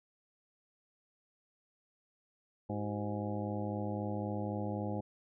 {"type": "harmonic tone with a mistuned harmonic", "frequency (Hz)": 103.83, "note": "G#2", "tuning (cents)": 0, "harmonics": [1, 2, 3, 4, 5, 6, 7, 8], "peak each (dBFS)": [-39, -39, -42, -46, -43, -47, -47, -46], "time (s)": [2.69, 5.01], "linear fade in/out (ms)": 10, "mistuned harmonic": 4, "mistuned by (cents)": -130, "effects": []}